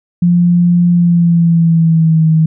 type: tone with pitch glide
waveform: sine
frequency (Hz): 174.61 to 159.2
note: F3 to D#3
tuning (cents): 0 to +40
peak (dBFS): -6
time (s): 0.22-2.46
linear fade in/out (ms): 5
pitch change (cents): -160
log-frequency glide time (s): 0.91-2.26
effects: none